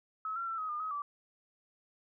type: tone with pitch steps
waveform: sine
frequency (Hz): 1288 / 1366 / 1339 / 1266 / 1210 / 1270 / 1159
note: E6 / F6 / E6 / D#6 / D#6 / D#6 / D6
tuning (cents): -41 / -39 / +27 / +30 / -49 / +35 / -23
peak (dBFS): -34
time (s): 0.25-1.02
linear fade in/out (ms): 2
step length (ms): 110
effects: none